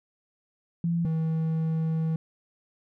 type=tone pair in turn; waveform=sine / triangle; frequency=169.2 / 160.72 Hz; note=E3 / E3; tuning=+45 / -44 cents; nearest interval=minor second; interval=89 cents; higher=first; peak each=-23 / -22 dBFS; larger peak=second; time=0.84-1.05 / 1.05-2.16 s; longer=second; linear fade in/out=2 ms; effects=none